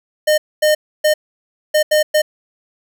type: tone bursts at uneven times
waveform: square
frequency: 610 Hz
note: D#5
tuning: 34 cents flat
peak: -11 dBFS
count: 6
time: 0.27-0.38 / 0.62-0.75 / 1.04-1.14 / 1.74-1.83 / 1.91-2.03 / 2.14-2.22 s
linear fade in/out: 10 ms
effects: none